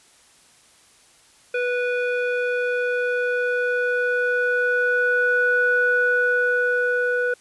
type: tone with low-pass filter sweep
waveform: square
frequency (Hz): 491.6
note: B4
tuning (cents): -8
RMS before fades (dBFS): -21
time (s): 1.54-7.34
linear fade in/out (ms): 5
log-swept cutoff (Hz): 2100 to 1300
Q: 5.6
effects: white hiss -54 dBFS RMS until 7.4 s + resampled to 24000 Hz